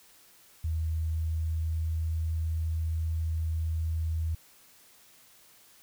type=tone with pitch glide; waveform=sine; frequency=80 to 80.65 Hz; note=D#2 to E2; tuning=+49 to -37 cents; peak=-27 dBFS; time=0.64-4.35 s; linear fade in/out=5 ms; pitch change=+14 cents; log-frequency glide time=0.91-2.19 s; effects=white hiss -58 dBFS RMS until 5.82 s